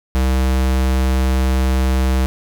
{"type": "tone", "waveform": "square", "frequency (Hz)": 65, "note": "C2", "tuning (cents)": -11, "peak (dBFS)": -14, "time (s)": [0.15, 2.26], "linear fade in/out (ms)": 0, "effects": []}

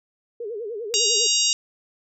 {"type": "tone with vibrato", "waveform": "sine", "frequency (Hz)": 440, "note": "A4", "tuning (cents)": 0, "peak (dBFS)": -28, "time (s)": [0.4, 1.27], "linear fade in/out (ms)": 5, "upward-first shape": "sine", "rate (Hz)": 10, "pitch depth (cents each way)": 160}
{"type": "harmonic tone", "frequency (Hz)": 943, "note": "A#5", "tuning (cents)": 20, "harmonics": [3, 4, 5, 6, 7, 8], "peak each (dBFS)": [-25, -25, -25, -25, -25, -25], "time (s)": [0.94, 1.53], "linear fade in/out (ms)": 0}
{"effects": []}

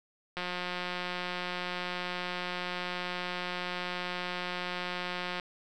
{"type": "click train", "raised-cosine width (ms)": 0.3, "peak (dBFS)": -19, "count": 901, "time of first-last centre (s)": [0.37, 5.398], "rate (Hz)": 179, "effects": []}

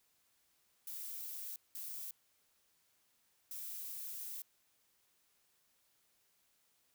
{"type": "noise bursts at uneven times", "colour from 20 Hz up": "violet", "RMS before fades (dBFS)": -45, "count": 3, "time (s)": [[0.87, 1.56], [1.75, 2.11], [3.51, 4.42]], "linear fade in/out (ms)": 2, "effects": ["white hiss -75 dBFS RMS until 6.94 s"]}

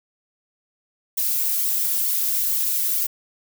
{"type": "noise with flanger", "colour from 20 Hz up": "violet", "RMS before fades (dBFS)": -22, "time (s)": [1.17, 3.07], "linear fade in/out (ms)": 10, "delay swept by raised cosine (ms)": [0.88, 6.38], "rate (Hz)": 2.2, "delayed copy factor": 0.65, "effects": []}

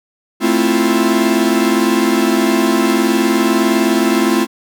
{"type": "chord", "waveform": "45% pulse", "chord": "F major seventh", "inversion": "first", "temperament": "equal", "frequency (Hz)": [220, 261.6, 329.6, 349.2], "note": ["A3", "C4", "E4", "F4"], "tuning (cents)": [0, 0, 0, 0], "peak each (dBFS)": -17, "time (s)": [0.4, 4.47], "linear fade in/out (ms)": 50, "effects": []}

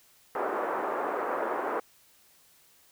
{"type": "band-pass noise", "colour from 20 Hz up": "pink", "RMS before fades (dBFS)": -31, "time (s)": [0.35, 1.8], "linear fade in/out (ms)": 2, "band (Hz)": [370, 1400], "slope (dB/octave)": 24, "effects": ["white hiss -61 dBFS RMS until 2.91 s"]}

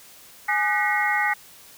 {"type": "tone cluster", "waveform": "sine", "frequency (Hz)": [834, 1214, 1504, 1917, 2153], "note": ["G#5", "D#6", "F#6", "A#6", "C7"], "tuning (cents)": [7, -43, 28, 48, 49], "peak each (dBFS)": [-25, -30, -29, -23, -27], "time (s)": [0.48, 1.34], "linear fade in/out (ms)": 10, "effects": ["white hiss -48 dBFS RMS until 1.77 s"]}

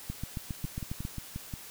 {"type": "two click trains", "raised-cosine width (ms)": 5, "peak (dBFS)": [-24, -22], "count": [6, 8], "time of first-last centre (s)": [[0.65, 1.538], [0.1, 1.051]], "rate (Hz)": [5.63, 7.36], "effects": ["white hiss -47 dBFS RMS until 1.7 s"]}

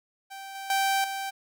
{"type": "tone with level steps", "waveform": "sawtooth", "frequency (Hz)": 780, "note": "G5", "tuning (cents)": -9, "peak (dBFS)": [-35, -32, -19, -27], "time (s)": [0.3, 1.31], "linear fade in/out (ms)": 20, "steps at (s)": [0.55, 0.7, 1.04], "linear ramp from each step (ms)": 2, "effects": []}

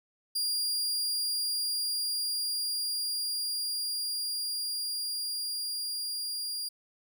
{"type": "tone with level ramp", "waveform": "sawtooth", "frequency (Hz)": 4810, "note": "D8", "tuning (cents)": 41, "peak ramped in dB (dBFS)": [-25, -30], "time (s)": [0.35, 6.69], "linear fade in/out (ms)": 10, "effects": []}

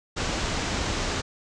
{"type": "low-pass noise", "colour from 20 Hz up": "pink", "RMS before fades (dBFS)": -28, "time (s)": [0.16, 1.22], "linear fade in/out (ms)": 20, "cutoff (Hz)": 7500, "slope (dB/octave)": 48, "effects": []}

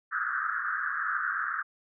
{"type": "band-pass noise", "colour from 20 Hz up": "white", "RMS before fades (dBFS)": -31, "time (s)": [0.11, 1.63], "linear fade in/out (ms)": 20, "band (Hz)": [1200, 1700], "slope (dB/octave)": 96, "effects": []}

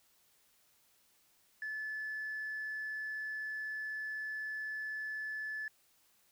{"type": "tone", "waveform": "sine", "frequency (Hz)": 1732, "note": "A6", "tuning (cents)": -28, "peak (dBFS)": -36, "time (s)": [1.62, 5.68], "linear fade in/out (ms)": 2, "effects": ["tanh soft clip ceiling -34 dBFS", "white hiss -70 dBFS RMS until 6.31 s"]}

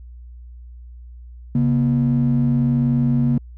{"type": "ring-modulated tone", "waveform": "triangle", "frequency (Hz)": 187.9, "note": "F#3", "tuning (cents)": 27, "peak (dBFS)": -8, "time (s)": [1.55, 3.38], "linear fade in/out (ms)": 2, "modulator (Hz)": 50.6, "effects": ["tanh soft clip ceiling -10 dBFS", "added 60 Hz sine -36 dBFS peak until 3.57 s"]}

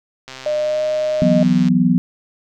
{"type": "click train", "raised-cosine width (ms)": 0.2, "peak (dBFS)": -16, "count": 185, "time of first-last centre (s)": [0.28, 1.685], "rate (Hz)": 131}
{"type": "tone with pitch glide", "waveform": "sine", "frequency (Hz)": [606, 616.6], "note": ["D#5", "D#5"], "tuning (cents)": [-46, -16], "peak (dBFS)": -16, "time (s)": [0.46, 1.43], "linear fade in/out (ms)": 2, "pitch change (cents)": 30, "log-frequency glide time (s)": [0.56, 0.82]}
{"type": "chord", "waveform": "sine", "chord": "E suspended second", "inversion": "none", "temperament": "equal", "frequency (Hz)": [164.81, 185, 246.9], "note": ["E3", "F#3", "B3"], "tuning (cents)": [0, 0, 0], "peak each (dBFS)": [-18, -15, -15], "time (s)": [1.22, 1.98], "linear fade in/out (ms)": 0}
{"effects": []}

